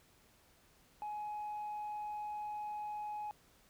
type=tone; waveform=sine; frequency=840 Hz; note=G#5; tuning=19 cents sharp; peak=-37 dBFS; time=1.02-3.31 s; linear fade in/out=0 ms; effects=tanh soft clip ceiling -37 dBFS + pink hiss -67 dBFS RMS until 3.69 s